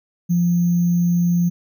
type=tone with sample-and-hold; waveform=sine; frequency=173.8 Hz; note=F3; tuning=8 cents flat; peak=-14 dBFS; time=0.29-1.5 s; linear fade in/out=20 ms; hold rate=6300 Hz; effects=none